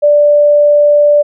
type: tone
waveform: sine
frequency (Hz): 587.3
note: D5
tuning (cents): 0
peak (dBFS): -4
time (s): 0.02-1.23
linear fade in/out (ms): 20
effects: none